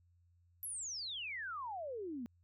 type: exponential sweep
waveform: sine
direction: down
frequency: 11840 to 224.1 Hz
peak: -40 dBFS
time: 0.63-2.26 s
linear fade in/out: 0 ms
effects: added 87 Hz sine -67 dBFS peak until 2.43 s